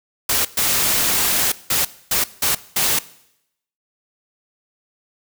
white noise bursts at uneven times, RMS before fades -18 dBFS, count 6, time 0.29-0.45 / 0.57-1.52 / 1.7-1.85 / 2.11-2.24 / 2.42-2.55 / 2.76-2.99 s, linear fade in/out 5 ms, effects noise-tail reverb RT60 0.8 s tail -19 dB re dry

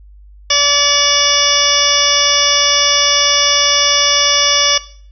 harmonic tone with a mistuned harmonic, 577 Hz, D5, 31 cents flat, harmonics 1 / 2 / 3 / 4 / 5 / 6 / 8 / 9 / 10, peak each -21 / -20 / -22 / -20 / -17 / -16 / -22 / -16 / -16 dBFS, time 0.5-4.78 s, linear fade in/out 5 ms, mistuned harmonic 4, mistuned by -32 cents, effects noise-tail reverb RT60 0.5 s tail -17 dB re dry + added 50 Hz sine -37 dBFS peak until 5.11 s

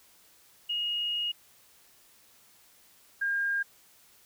sine tone pair in turn, 2871 / 1611.3 Hz, F7 / G6, +47 / +47 cents, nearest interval minor seventh, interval 1000 cents, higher first, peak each -28 / -26 dBFS, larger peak second, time 0.69-1.32 / 3.21-3.63 s, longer first, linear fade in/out 10 ms, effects white hiss -60 dBFS RMS until 4.25 s

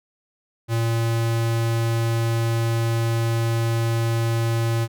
square tone, 115 Hz, A#2, 23 cents flat, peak -20 dBFS, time 0.68-4.88 s, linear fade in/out 50 ms, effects none

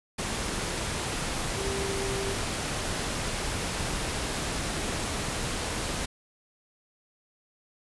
sine tone in noise, 392 Hz, G4, in tune, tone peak -32 dBFS, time 1.57-2.34 s, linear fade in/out 10 ms, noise pink, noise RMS -31 dBFS, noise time 0.18-6.06 s, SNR -4 dB, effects resampled to 24000 Hz

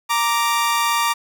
sawtooth tone pair together, 932.4 / 1174.7 Hz, A#5 / D6, 0 / 0 cents, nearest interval major third, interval 400 cents, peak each -16 dBFS, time 0.09-1.14 s, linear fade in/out 20 ms, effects 8-bit

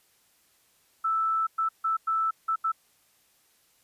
sine tone bursts at uneven times, 1318.5 Hz, E6, in tune, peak -23 dBFS, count 6, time 1.04-1.47 / 1.58-1.69 / 1.84-1.97 / 2.07-2.31 / 2.48-2.56 / 2.64-2.72 s, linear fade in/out 10 ms, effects white hiss -65 dBFS RMS until 3.83 s + resampled to 32000 Hz

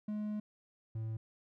triangle tone pair in turn, 210.9 / 111.14 Hz, G#3 / A2, +27 / +18 cents, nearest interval major seventh, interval 1109 cents, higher first, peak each -33 / -34 dBFS, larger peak first, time 0.08-0.4 / 0.95-1.17 s, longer first, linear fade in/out 5 ms, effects none

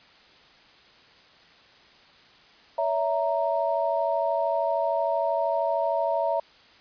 sine chord, A# diminished, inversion first, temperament equal with one note detuned, 566.3 / 659.3 / 932.3 Hz, C#5 / E5 / A#5, +37 / 0 / 0 cents, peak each -28 / -25 / -28 dBFS, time 2.78-6.4 s, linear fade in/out 5 ms, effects white hiss -54 dBFS RMS until 6.8 s + resampled to 11025 Hz

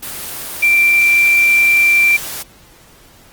sine tone in noise, 2355 Hz, D7, 4 cents sharp, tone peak -8 dBFS, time 0.62-2.17 s, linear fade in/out 10 ms, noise white, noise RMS -26 dBFS, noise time 0.02-2.43 s, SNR +15 dB, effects pink hiss -45 dBFS RMS until 3.32 s + Opus 24 kbps

